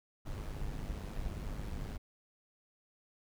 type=noise with amplitude modulation; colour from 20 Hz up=brown; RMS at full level=-37 dBFS; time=0.25-1.98 s; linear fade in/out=20 ms; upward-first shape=sine; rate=102 Hz; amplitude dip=60%; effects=none